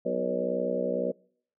harmonic tone with a mistuned harmonic, 61.8 Hz, B1, 2 cents sharp, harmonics 3 / 4 / 5 / 6 / 7 / 8 / 9 / 10, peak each -36 / -35 / -43 / -36 / -40 / -31 / -31 / -35 dBFS, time 0.05-1.12 s, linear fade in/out 10 ms, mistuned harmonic 8, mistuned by -32 cents, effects noise-tail reverb RT60 0.6 s tail -26 dB re dry

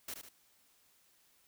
white noise with echo, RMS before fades -42 dBFS, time 0.08-0.14 s, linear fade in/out 5 ms, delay 75 ms, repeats 2, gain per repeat -6 dB, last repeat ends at 0.29 s, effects white hiss -69 dBFS RMS until 1.47 s

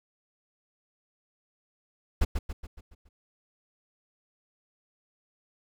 brown noise with echo, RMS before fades -20 dBFS, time 2.21-2.25 s, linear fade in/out 10 ms, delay 140 ms, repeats 6, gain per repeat -6 dB, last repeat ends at 3.09 s, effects none

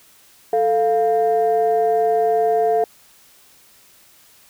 sine tone pair together, 441.2 / 698.5 Hz, A4 / F5, +5 / 0 cents, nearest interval minor sixth, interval 795 cents, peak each -16 / -16 dBFS, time 0.53-2.84 s, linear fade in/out 2 ms, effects tanh soft clip ceiling -9 dBFS + white hiss -51 dBFS RMS until 4.49 s

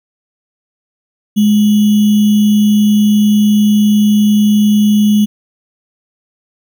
sine tone with sample-and-hold, 209.3 Hz, G#3, 14 cents sharp, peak -6 dBFS, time 1.36-5.26 s, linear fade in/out 20 ms, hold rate 3150 Hz, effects none

